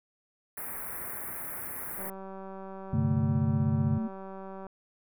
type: band-stop noise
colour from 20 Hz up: white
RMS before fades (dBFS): -38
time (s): 0.57-2.1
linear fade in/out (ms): 5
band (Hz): 2100 to 10000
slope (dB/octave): 48
type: click train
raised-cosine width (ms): 1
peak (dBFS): -30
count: 515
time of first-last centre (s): 1.99-4.667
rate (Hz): 192
type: tone with pitch glide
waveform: sine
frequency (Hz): 222.8 to 221.4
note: A3 to A3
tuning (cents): +22 to +11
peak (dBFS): -29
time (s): 2.93-4.08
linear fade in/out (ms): 10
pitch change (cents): -11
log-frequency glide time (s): 3.48-3.57
type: chord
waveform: sine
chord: G suspended fourth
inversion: none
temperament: equal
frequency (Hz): 98 / 130.81 / 146.83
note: G2 / C3 / D3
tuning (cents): 0 / 0 / 0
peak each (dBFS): -30 / -30 / -29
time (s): 2.93-3.98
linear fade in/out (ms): 5
effects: none